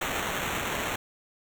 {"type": "noise with sample-and-hold", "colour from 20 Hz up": "violet", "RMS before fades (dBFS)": -31, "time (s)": [0.01, 0.96], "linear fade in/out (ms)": 5, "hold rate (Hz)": 4900, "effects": []}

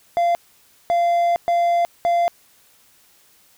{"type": "tone bursts at uneven times", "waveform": "triangle", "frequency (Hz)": 690, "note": "F5", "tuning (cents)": -21, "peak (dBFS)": -13, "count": 4, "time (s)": [[0.17, 0.35], [0.9, 1.36], [1.48, 1.85], [2.05, 2.28]], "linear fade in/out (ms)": 0, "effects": ["white hiss -55 dBFS RMS until 3.57 s"]}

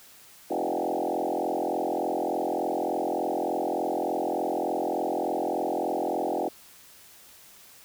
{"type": "tone with frequency modulation", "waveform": "sine", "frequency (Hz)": 547, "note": "C#5", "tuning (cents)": -23, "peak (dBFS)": -25, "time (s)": [0.5, 6.49], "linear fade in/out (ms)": 10, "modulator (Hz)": 43.4, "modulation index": 6.1, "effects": ["white hiss -52 dBFS RMS until 7.84 s"]}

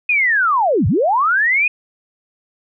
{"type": "linear two-way sweep", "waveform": "sine", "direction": "down then up", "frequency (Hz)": [2523, 77.78, 2523], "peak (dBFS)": -12, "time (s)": [0.09, 1.68], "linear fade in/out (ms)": 5, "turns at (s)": 0.87, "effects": []}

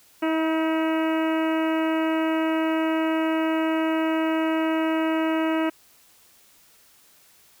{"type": "harmonic tone with a mistuned harmonic", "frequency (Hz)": 320.4, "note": "E4", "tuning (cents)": -49, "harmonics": [1, 2, 3, 4, 5, 6, 7, 8, 9], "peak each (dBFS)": [-22, -28, -32, -34, -36, -38, -39, -40, -41], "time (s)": [0.22, 5.7], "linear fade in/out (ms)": 10, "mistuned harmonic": 5, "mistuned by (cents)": -31, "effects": ["white hiss -56 dBFS RMS until 7.6 s"]}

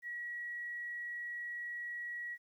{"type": "tone", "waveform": "sine", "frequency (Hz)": 1918, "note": "A#6", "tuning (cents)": 49, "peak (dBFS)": -39, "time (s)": [0.02, 2.38], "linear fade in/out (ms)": 50, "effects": ["12-bit"]}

